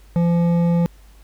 sine tone with hard clipping, 171.1 Hz, F3, 35 cents flat, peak -16 dBFS, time 0.16-0.86 s, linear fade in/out 0 ms, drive 9 dB, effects added 50 Hz sine -44 dBFS peak until 1.23 s + pink hiss -55 dBFS RMS until 1.23 s

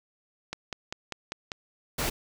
click train, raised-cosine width 0.2 ms, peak -16 dBFS, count 6, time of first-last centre 0.53-1.518 s, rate 5.06 Hz
pink noise, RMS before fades -29 dBFS, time 1.98-2.1 s, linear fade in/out 10 ms
effects none

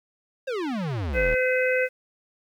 square exponential sweep, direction down, 554.4 to 34.19 Hz, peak -27 dBFS, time 0.47-1.35 s, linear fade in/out 10 ms
harmonic tone, 510 Hz, C5, 44 cents flat, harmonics 1 / 3 / 4 / 5, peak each -22 / -27 / -28 / -29 dBFS, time 1.13-1.89 s, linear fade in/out 50 ms
effects low-pass 4000 Hz 12 dB/octave + 9-bit

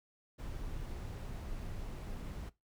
brown noise, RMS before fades -42 dBFS, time 0.38-2.5 s, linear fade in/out 20 ms, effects noise-tail reverb RT60 0.2 s tail -19 dB re dry

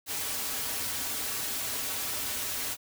white noise with comb filter, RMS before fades -33 dBFS, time 0.06-2.77 s, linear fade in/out 50 ms, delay 5.7 ms, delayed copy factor -0.7, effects none

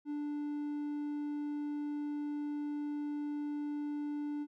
triangle tone, 293.7 Hz, D4, in tune, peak -33 dBFS, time 0.05-4.47 s, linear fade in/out 50 ms, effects none

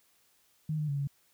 sine tone with pitch steps, 155 / 151.5 / 141.5 / 140.7 Hz, D#3 / D#3 / C#3 / C#3, -6 / -46 / +36 / +26 cents, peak -29 dBFS, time 0.69-1.074 s, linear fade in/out 5 ms, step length 96 ms, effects white hiss -68 dBFS RMS until 1.33 s

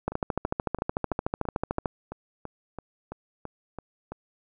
two click trains, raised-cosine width 1 ms, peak -22 / -12 dBFS, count 13 / 25, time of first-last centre 0.12-4.12 / 0.08-1.858 s, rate 3 / 13.5 Hz, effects none

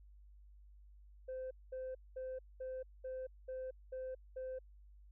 sine tone bursts, 517 Hz, C5, 21 cents flat, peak -39 dBFS, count 8, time 1.28-4.59 s, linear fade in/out 10 ms, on 230 ms, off 210 ms, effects tanh soft clip ceiling -39 dBFS + added 50 Hz sine -57 dBFS peak until 5.11 s

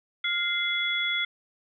sine tone cluster, 1407 / 2079 / 3391 Hz, F6 / C7 / G#7, +12 / -12 / +35 cents, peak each -32 / -28 / -28 dBFS, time 0.24-1.25 s, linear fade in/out 5 ms, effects none

